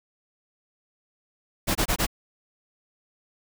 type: noise bursts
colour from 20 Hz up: pink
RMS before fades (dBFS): -23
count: 4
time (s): 1.67-2.067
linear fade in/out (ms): 20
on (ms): 82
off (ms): 23
effects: none